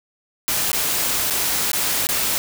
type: noise with dropouts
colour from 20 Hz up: white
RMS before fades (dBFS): -21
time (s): 0.48-2.38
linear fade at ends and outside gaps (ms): 0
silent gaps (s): 0.717-0.73 / 1.3-1.307 / 1.717-1.732 / 2.07-2.089
effects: none